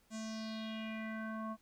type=tone with low-pass filter sweep; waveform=square; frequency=220.1 Hz; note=A3; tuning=1 cent sharp; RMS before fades=-42 dBFS; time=0.1-1.57 s; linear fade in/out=50 ms; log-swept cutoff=7600 to 1000 Hz; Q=3.8; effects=pink hiss -71 dBFS RMS until 1.61 s